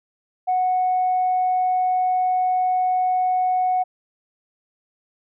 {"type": "tone", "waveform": "sine", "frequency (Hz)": 737, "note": "F#5", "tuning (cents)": -7, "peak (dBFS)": -16, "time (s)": [0.47, 3.84], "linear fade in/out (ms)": 20, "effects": ["tanh soft clip ceiling -13 dBFS"]}